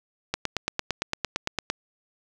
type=click train; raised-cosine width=0.2 ms; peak=-8 dBFS; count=13; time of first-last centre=0.34-1.701 s; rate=8.82 Hz; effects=none